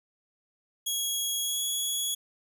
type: tone with pitch glide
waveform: 15% pulse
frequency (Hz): 3318 to 3357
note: G#7 to G#7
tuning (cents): -2 to +18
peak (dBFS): -21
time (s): 0.86-2.15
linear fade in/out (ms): 10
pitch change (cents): +20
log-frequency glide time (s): 1.41-1.62
effects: none